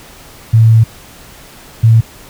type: tone pair in turn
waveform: sine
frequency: 112.6 / 113.08 Hz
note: A2 / A2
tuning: +40 / +48 cents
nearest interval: unison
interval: 8 cents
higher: second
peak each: -3 dBFS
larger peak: neither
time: 0.53-0.84 / 1.83-2.01 s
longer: first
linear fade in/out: 10 ms
effects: pink hiss -37 dBFS RMS until 2.29 s